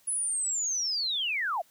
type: linear sweep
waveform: sine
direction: down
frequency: 10400 to 606 Hz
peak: -27 dBFS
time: 0.07-1.62 s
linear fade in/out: 10 ms
effects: white hiss -63 dBFS RMS until 1.7 s